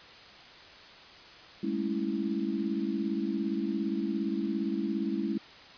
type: chord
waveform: sine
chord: A major seventh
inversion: third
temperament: equal with one note detuned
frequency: 202.6 / 220 / 277.2 / 329.6 Hz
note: G#3 / A3 / C#4 / E4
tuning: -43 / 0 / 0 / 0 cents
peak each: -33 / -35 / -35 / -33 dBFS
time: 1.63-5.38 s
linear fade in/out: 5 ms
effects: white hiss -50 dBFS RMS until 5.77 s + resampled to 11025 Hz